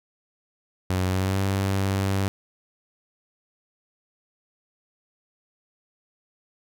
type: tone with pitch glide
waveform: sawtooth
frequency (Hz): 92.5 to 97.32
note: F#2 to G2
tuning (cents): 0 to -12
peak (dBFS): -18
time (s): 0.9-2.28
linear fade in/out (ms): 0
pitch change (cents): +88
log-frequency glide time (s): 1.07-1.4
effects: none